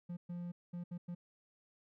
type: tone bursts at uneven times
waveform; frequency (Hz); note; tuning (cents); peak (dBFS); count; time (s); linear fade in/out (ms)
triangle; 174.7; F3; +1; -38; 5; 0.09-0.17 / 0.29-0.52 / 0.73-0.84 / 0.91-0.98 / 1.08-1.15; 10
effects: none